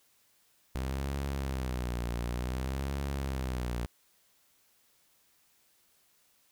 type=tone with vibrato; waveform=sawtooth; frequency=64 Hz; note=C2; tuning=38 cents flat; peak=-28 dBFS; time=0.75-3.86 s; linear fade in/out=0 ms; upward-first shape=sine; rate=0.55 Hz; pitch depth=140 cents each way; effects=white hiss -68 dBFS RMS until 6.51 s